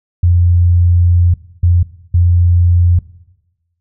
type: tone bursts at uneven times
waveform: sine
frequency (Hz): 87.4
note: F2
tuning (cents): +2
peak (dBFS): -6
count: 3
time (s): 0.23-1.34 / 1.63-1.83 / 2.14-2.99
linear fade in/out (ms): 5
effects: noise-tail reverb RT60 1.0 s tail -18 dB re dry